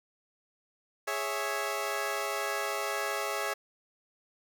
15% pulse chord, C# minor, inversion second, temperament equal, 415.3 / 554.4 / 659.3 Hz, G#4 / C#5 / E5, 0 / 0 / 0 cents, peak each -29 dBFS, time 1.07-3.54 s, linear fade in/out 10 ms, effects none

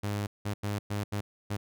sawtooth tone bursts at uneven times, 102.7 Hz, G#2, 19 cents flat, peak -26 dBFS, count 6, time 0.03-0.27 / 0.45-0.54 / 0.63-0.79 / 0.9-1.04 / 1.12-1.21 / 1.5-1.57 s, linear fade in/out 10 ms, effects none

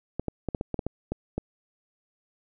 clicks, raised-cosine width 2 ms, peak -15 dBFS, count 10, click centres 0.196 / 0.283 / 0.487 / 0.548 / 0.611 / 0.743 / 0.792 / 0.866 / 1.12 / 1.38 s, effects none

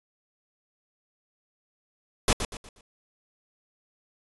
pink noise with echo, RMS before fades -20 dBFS, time 2.28-2.33 s, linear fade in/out 2 ms, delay 120 ms, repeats 4, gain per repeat -9 dB, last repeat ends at 2.81 s, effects resampled to 24000 Hz

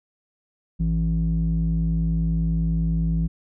square tone with low-pass filter, 55 Hz, A1, in tune, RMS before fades -22 dBFS, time 0.79-3.28 s, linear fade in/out 20 ms, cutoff 190 Hz, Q 6.5, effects none

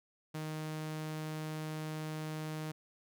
sawtooth tone, 155.56 Hz, D#3, in tune, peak -34 dBFS, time 0.34-2.72 s, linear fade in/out 10 ms, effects none

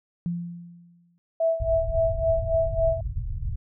sine tone with exponential decay, 172.5 Hz, F3, 21 cents flat, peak -23 dBFS, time 0.26-1.18 s, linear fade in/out 0 ms, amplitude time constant 200 ms
sine tone with tremolo, 656 Hz, E5, 9 cents flat, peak -18 dBFS, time 1.4-3.01 s, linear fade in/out 5 ms, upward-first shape sine, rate 3.6 Hz, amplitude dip 80%
pink low-pass noise, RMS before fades -29 dBFS, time 1.6-3.56 s, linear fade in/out 5 ms, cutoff 130 Hz, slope 48 dB/octave
effects none

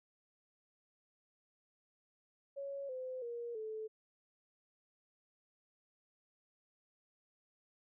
sine tone with pitch steps, 556 / 512.8 / 473 / 436.2 Hz, C#5 / C5 / A#4 / A4, +5 / -35 / +25 / -15 cents, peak -40 dBFS, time 2.56-3.88 s, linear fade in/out 20 ms, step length 330 ms, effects none

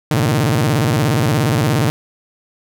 sawtooth tone with vibrato, 130.81 Hz, C3, in tune, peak -9 dBFS, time 0.11-1.9 s, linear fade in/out 0 ms, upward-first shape square, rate 17 Hz, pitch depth 270 cents each way, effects none

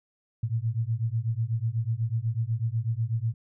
sine beating tone pair, 110 / 118.1 Hz, A2 / A#2, 0 / +23 cents, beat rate 8.1 Hz, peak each -28 dBFS, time 0.43-3.34 s, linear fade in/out 5 ms, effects none

